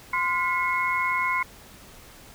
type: tone cluster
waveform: sine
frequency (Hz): 1033 / 1424 / 1995 / 2171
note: C6 / F6 / B6 / C#7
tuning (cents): -22 / +33 / +17 / -37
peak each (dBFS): -25 / -33 / -33 / -26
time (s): 0.13-1.43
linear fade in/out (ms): 5
effects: pink hiss -48 dBFS RMS until 2.34 s